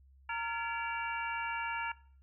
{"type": "harmonic tone with a mistuned harmonic", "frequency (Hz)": 461.6, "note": "A#4", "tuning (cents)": -17, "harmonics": [2, 3, 4, 5, 6], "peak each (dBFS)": [-38, -40, -41, -42, -43], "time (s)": [0.29, 1.92], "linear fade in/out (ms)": 5, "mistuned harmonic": 4, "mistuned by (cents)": -140, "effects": ["noise-tail reverb RT60 0.5 s tail -20 dB re dry", "added 67 Hz sine -58 dBFS peak until 2.22 s"]}